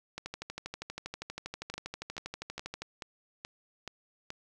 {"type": "two click trains", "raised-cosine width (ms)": 0.2, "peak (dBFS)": [-22, -21], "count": [7, 34], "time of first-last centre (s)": [[1.74, 4.304], [0.18, 2.82]], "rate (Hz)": [2.34, 12.5], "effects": []}